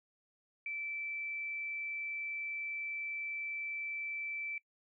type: tone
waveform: sine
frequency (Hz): 2325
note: D7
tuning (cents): -18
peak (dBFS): -37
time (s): 0.66-4.58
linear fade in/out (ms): 2
effects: noise-tail reverb RT60 0.1 s tail -23 dB re dry